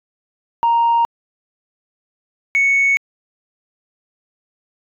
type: tone pair in turn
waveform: sine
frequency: 932.3 / 2217 Hz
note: A#5 / C#7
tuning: 0 / 0 cents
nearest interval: octave + minor third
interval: 1500 cents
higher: second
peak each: -10 dBFS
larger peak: neither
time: 0.63-1.05 / 2.55-2.97 s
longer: neither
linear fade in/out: 0 ms
effects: tanh soft clip ceiling -9 dBFS